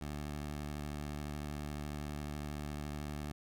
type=tone with vibrato; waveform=15% pulse; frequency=73.9 Hz; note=D2; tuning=11 cents sharp; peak=-33 dBFS; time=0.01-3.32 s; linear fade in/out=5 ms; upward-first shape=sine; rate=12 Hz; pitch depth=27 cents each way; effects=none